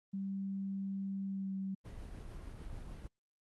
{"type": "tone with pitch glide", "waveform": "sine", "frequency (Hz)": [195, 192.54], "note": ["G3", "G3"], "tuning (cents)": [-9, -31], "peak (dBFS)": -36, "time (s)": [0.13, 1.75], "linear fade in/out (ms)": 10, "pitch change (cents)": -22, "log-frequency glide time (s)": [1.26, 1.54]}
{"type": "noise with tremolo", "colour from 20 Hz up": "brown", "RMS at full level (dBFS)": -45, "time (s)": [1.84, 3.08], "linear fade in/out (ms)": 20, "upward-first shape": "sine", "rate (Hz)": 6.7, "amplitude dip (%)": 25}
{"effects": ["Opus 24 kbps"]}